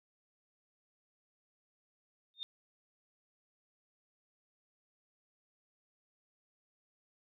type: tone with exponential growth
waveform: sine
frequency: 3650 Hz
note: A#7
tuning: 37 cents flat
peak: -34 dBFS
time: 2.34-2.43 s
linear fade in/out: 0 ms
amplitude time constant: 18 ms
effects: none